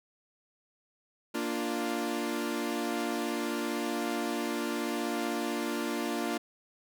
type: chord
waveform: sawtooth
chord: Bb major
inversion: none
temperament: equal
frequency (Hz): 233.1 / 293.7 / 349.2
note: Bb3 / D4 / F4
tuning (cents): 0 / 0 / 0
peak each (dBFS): -31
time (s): 1.34-6.38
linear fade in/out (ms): 10
effects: none

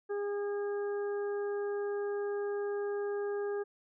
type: harmonic tone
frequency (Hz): 407.5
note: G#4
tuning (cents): -33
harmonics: 1 / 2 / 3 / 4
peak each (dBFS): -32 / -46 / -49 / -48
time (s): 0.09-3.64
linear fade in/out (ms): 20
effects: none

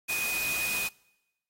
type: tone in noise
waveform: sine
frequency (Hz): 2489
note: D#7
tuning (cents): 0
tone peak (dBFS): -29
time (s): 0.08-0.89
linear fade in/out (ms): 20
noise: white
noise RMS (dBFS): -34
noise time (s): 0.08-0.89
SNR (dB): +2
effects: noise-tail reverb RT60 1.0 s tail -25 dB re dry + AAC 48 kbps

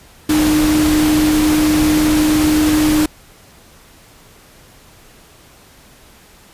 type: tone in noise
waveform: sine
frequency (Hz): 305.7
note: D#4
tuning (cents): -30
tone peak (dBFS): -11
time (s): 0.29-3.06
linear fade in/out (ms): 5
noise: pink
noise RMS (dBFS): -20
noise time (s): 0.29-3.06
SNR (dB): +6
effects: pink hiss -45 dBFS RMS until 6.53 s + resampled to 32000 Hz

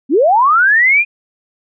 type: linear sweep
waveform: sine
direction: up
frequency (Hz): 233.1 to 2479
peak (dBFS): -7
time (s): 0.09-1.05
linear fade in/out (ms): 50
effects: none

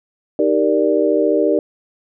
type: chord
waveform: sine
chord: Eb major seventh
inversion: none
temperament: equal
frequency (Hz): 311.1 / 392 / 466.2 / 587.3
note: Eb4 / G4 / Bb4 / D5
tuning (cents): 0 / 0 / 0 / 0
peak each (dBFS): -18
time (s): 0.39-1.59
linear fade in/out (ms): 2
effects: none

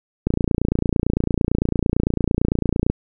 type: click train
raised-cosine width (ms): 3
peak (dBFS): -5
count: 77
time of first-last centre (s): 0.27-2.9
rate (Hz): 28.9
effects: none

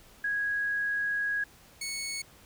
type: tone pair in turn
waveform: sine / 15% pulse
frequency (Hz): 1655 / 2209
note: G#6 / C#7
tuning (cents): -6 / -7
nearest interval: perfect fourth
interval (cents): 499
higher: second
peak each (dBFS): -27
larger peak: neither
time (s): 0.24-1.44 / 1.81-2.22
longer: first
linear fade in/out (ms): 5
effects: pink hiss -56 dBFS RMS until 2.45 s

